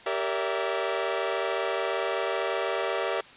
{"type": "chord", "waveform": "sawtooth", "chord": "E half-diminished seventh", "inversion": "first", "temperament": "equal with one note detuned", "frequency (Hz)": [392, 466.2, 573.9, 659.3], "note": ["G4", "Bb4", "D5", "E5"], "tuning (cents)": [0, 0, -40, 0], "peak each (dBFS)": -28, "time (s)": [0.06, 3.21], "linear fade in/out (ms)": 5, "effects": ["white hiss -49 dBFS RMS until 3.36 s", "resampled to 8000 Hz"]}